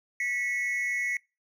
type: tone pair together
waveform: triangle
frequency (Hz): 1956 / 2196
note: B6 / C#7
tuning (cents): -17 / -17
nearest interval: major second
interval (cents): 200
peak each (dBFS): -28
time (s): 0.2-1.17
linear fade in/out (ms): 2
effects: noise-tail reverb RT60 0.3 s tail -26 dB re dry